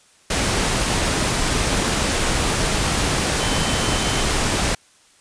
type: tone in noise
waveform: sine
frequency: 3068 Hz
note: G7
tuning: 38 cents flat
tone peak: -30 dBFS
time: 3.4-4.23 s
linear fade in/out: 5 ms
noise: pink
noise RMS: -20 dBFS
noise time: 0.3-4.75 s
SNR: -13 dB
effects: white hiss -54 dBFS RMS until 5.2 s + resampled to 22050 Hz